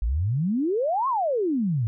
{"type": "exponential two-way sweep", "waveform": "sine", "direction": "up then down", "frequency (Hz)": [50.3, 1108.7, 104.5], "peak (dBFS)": -21, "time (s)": [0.02, 1.87], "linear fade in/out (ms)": 0, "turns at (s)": 1.08, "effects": []}